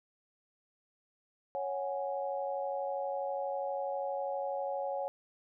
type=chord; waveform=sine; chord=C# suspended fourth; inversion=none; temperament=just; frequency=554.4 / 739.2 / 831.5 Hz; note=C#5 / F#5 / G#5; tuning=0 / -2 / +2 cents; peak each=-35 / -39 / -39 dBFS; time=1.55-5.08 s; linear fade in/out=0 ms; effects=none